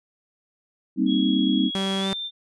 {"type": "chord", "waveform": "sine", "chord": "C minor seventh", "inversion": "second", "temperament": "equal with one note detuned", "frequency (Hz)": [196, 233.1, 262.5, 311.1], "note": ["G3", "Bb3", "C4", "Eb4"], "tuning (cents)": [0, 0, 6, 0], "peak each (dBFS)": [-24, -26, -22, -24], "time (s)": [0.96, 1.71], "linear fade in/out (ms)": 50}
{"type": "tone with pitch glide", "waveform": "sine", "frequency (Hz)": [3322, 3581], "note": ["G#7", "A7"], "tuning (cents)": [0, 30], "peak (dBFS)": -28, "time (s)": [1.06, 2.31], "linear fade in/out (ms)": 50, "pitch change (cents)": 130, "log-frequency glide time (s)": [1.99, 2.08]}
{"type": "tone", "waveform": "sawtooth", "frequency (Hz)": 193.6, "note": "G3", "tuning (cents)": -21, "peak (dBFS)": -20, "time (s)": [1.75, 2.13], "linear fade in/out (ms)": 0}
{"effects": ["resampled to 24000 Hz"]}